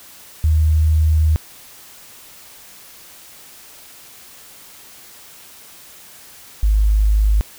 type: tone pair in turn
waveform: sine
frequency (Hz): 78.1 / 52.13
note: D#2 / G#1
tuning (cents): +7 / +7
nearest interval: perfect fifth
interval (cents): 700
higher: first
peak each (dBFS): -11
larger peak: neither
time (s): 0.44-1.36 / 6.63-7.41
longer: first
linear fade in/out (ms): 0
effects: white hiss -42 dBFS RMS until 7.58 s